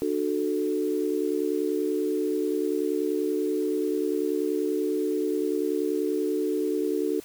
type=chord; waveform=sine; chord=D major; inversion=none; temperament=equal with one note detuned; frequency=299.3 / 370 / 440 Hz; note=D4 / F#4 / A4; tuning=+33 / 0 / 0 cents; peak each=-28 dBFS; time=0.02-7.2 s; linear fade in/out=0 ms; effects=white hiss -49 dBFS RMS until 7.24 s